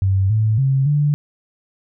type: tone with pitch steps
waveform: sine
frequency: 96.3 / 108.9 / 134.9 / 146.7 Hz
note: G2 / A2 / C#3 / D3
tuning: -30 / -17 / -47 / -2 cents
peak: -13 dBFS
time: 0.02-1.14 s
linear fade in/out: 0 ms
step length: 280 ms
effects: none